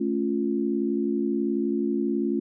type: chord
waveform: sine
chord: A augmented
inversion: none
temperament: equal with one note detuned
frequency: 218.6 / 277.2 / 349.2 Hz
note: A3 / C#4 / E#4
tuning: -11 / 0 / 0 cents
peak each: -27 dBFS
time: 0-2.4 s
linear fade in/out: 10 ms
effects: none